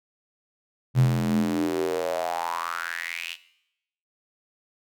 square tone with high-pass filter sweep, 42.27 Hz, E1, 44 cents sharp, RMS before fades -26 dBFS, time 0.94-3.37 s, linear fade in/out 50 ms, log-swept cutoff 120 to 3000 Hz, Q 6.3, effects noise-tail reverb RT60 0.8 s tail -17 dB re dry

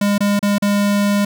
square tone with dropouts, 203.3 Hz, G#3, 37 cents flat, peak -14 dBFS, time 0.01-1.25 s, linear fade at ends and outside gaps 5 ms, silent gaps 0.181-0.205 / 0.393-0.427 / 0.583-0.622 s, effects none

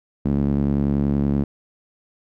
sawtooth tone with band-pass filter, 70.4 Hz, C#2, 27 cents sharp, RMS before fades -20 dBFS, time 0.25-1.44 s, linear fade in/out 5 ms, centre 220 Hz, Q 2, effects none

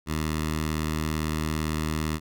10% pulse tone with notch filter, 77.78 Hz, D#2, in tune, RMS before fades -28 dBFS, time 0.06-2.2 s, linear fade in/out 50 ms, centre 500 Hz, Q 1.2, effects none

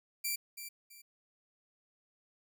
5% pulse tone with echo, 2349 Hz, D7, in tune, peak -23 dBFS, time 0.24-0.36 s, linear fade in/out 10 ms, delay 330 ms, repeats 2, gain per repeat -10 dB, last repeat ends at 1.02 s, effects none

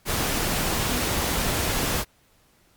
sine tone in noise, 246.4 Hz, B3, 4 cents flat, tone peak -31 dBFS, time 0.86-1.06 s, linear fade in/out 50 ms, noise pink, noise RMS -25 dBFS, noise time 0.05-2.05 s, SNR -9 dB, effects pink hiss -61 dBFS RMS until 2.76 s + Opus 48 kbps

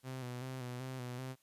sawtooth tone with vibrato, 127 Hz, B2, 49 cents sharp, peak -37 dBFS, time 0.03-1.36 s, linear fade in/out 50 ms, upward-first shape square, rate 2.6 Hz, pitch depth 43 cents each way, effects white hiss -73 dBFS RMS until 1.42 s + resampled to 32000 Hz

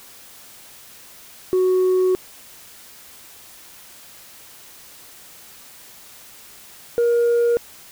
sine tone pair in turn, 370 / 472.8 Hz, F#4 / A#4, 0 / +24 cents, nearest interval major third, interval 424 cents, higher second, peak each -12 dBFS, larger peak neither, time 1.53-2.15 / 6.98-7.57 s, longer first, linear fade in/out 0 ms, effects tanh soft clip ceiling -13 dBFS + white hiss -44 dBFS RMS until 7.91 s

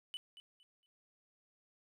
triangle tone with echo, 2987 Hz, F#7, 16 cents sharp, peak -39 dBFS, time 0.14-0.17 s, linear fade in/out 0 ms, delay 230 ms, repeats 3, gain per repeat -12 dB, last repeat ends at 0.86 s, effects none

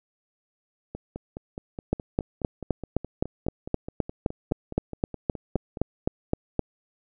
two click trains, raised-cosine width 2 ms, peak -9 / -21 dBFS, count 19 / 24, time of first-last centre 1.93-6.593 / 0.95-5.772 s, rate 3.86 / 4.77 Hz, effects none

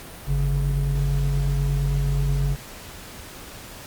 triangle tone pair together, 49.5 / 140 Hz, G1 / C#3, +18 / +18 cents, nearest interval octave + tritone, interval 1800 cents, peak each -20 dBFS, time 0.26-2.57 s, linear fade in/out 50 ms, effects pink hiss -40 dBFS RMS until 3.86 s + Opus 48 kbps

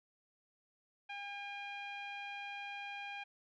sawtooth tone with low-pass filter, 807 Hz, G#5, 50 cents flat, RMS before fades -45 dBFS, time 1.09-3.24 s, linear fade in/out 10 ms, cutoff 2700 Hz, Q 4.6, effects none

